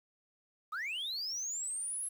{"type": "linear sweep", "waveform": "sine", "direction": "up", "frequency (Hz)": [1174.7, 11000], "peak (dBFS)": -33, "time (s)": [0.72, 2.09], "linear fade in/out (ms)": 10, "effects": ["tanh soft clip ceiling -34 dBFS", "10-bit"]}